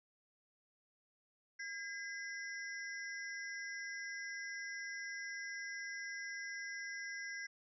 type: ring-modulated tone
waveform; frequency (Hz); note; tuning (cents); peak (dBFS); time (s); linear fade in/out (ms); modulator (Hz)
square; 1824; A#6; -38; -40; 1.59-7.47; 10; 197
effects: resampled to 16000 Hz